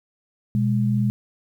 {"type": "tone pair together", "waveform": "sine", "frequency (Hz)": [122.5, 206], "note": ["B2", "G#3"], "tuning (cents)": [-14, -14], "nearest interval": "major sixth", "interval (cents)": 900, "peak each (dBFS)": [-20, -21], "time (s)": [0.55, 1.1], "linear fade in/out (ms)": 0, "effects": ["9-bit"]}